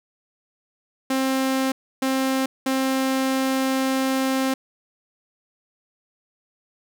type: tone bursts at uneven times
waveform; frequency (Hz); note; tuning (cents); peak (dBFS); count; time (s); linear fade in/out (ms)
sawtooth; 264.8; C4; +21; -16; 3; 1.1-1.72 / 2.02-2.46 / 2.66-4.54; 5
effects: none